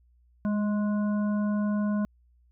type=harmonic tone with a mistuned harmonic; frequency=209.6 Hz; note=G#3; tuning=16 cents sharp; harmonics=1 / 3 / 5 / 7; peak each=-24 / -37 / -41 / -44 dBFS; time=0.45-2.05 s; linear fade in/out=0 ms; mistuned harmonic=1; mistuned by=-23 cents; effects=added 60 Hz sine -59 dBFS peak until 2.51 s